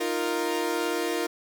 sawtooth chord, Eb suspended second, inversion none, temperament equal, 311.1 / 349.2 / 466.2 Hz, Eb4 / F4 / Bb4, 0 / 0 / 0 cents, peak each -28 / -25 / -26 dBFS, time 0-1.27 s, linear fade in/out 10 ms, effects none

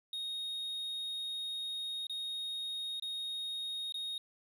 triangle tone with dropouts, 3729 Hz, A#7, in tune, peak -35 dBFS, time 0.13-4.18 s, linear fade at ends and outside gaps 2 ms, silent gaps 2.069-2.096 / 2.998-3.023 / 3.923-3.942 s, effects none

